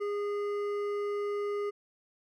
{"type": "tone with hard clipping", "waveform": "sine", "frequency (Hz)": 410, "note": "G#4", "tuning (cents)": -22, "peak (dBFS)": -32, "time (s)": [0, 1.71], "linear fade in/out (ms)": 20, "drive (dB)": 9, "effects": []}